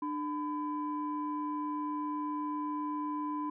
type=tone pair together; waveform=sine; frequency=298.7 / 1006.4 Hz; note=D4 / B5; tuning=+29 / +32 cents; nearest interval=octave + major sixth; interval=2103 cents; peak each=-34 / -35 dBFS; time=0.02-3.5 s; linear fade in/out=5 ms; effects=tanh soft clip ceiling -26 dBFS